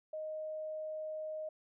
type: tone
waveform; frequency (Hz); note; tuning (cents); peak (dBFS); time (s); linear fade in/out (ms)
sine; 622.3; D#5; 0; -38; 0.13-1.49; 5
effects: none